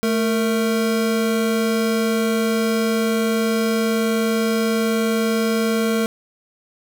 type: tone pair together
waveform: square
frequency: 220 / 460.1 Hz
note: A3 / A#4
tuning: 0 / -23 cents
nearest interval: octave + minor second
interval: 1277 cents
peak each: -20 / -22 dBFS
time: 0.03-6.06 s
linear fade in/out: 0 ms
effects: none